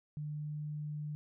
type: tone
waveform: sine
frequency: 149.9 Hz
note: D3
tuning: 36 cents sharp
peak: -37 dBFS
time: 0.17-1.15 s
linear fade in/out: 0 ms
effects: none